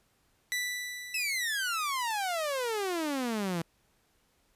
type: tone with exponential decay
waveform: sawtooth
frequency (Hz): 1975.5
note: B6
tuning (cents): 0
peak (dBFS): -25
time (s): 0.52-2.36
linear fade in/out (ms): 0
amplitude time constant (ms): 400
type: exponential sweep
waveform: sawtooth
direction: down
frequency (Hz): 2659 to 161.8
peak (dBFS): -26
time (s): 1.14-3.62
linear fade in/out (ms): 5
effects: pink hiss -70 dBFS RMS until 4.55 s + resampled to 32000 Hz